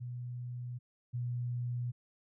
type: tone pair in turn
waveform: sine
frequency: 122.7 / 121.85 Hz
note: B2 / B2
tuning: -11 / -23 cents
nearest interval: unison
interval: 12 cents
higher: first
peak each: -38 / -33 dBFS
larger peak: second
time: 0-0.79 / 1.13-1.92 s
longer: neither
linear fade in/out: 20 ms
effects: none